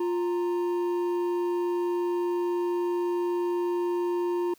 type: tone pair together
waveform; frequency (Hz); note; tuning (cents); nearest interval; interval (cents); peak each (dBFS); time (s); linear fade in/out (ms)
triangle; 351.5 / 926; F4 / A#5; +11 / -12; octave + perfect fourth; 1677; -23 / -34; 0-4.54; 5
effects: white hiss -60 dBFS RMS until 4.58 s